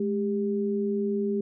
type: tone pair together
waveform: sine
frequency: 211 / 398.3 Hz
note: G#3 / G4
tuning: +28 / +28 cents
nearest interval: major seventh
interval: 1100 cents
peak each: -27 / -27 dBFS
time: 0-1.41 s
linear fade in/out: 5 ms
effects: none